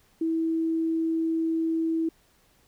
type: tone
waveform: sine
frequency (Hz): 325.5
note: E4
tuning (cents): -22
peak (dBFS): -23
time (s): 0.21-2.09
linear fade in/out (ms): 5
effects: pink hiss -63 dBFS RMS until 2.67 s